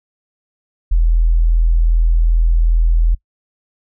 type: tone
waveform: sine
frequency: 41.28 Hz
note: E1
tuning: 3 cents sharp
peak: -9 dBFS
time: 0.91-3.15 s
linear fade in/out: 10 ms
effects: noise-tail reverb RT60 0.1 s tail -22 dB re dry